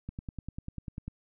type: click train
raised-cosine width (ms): 5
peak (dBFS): -25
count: 11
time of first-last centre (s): 0.09-1.08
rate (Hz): 10.1
effects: none